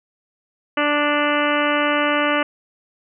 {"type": "harmonic tone", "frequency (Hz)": 293.7, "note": "D4", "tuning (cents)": 0, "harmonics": [1, 2, 3, 4, 5, 6, 7, 8, 9, 10], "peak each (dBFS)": [-23, -22, -28, -23, -25, -28, -27, -31, -29, -29], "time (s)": [0.77, 2.43], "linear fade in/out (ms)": 5, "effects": []}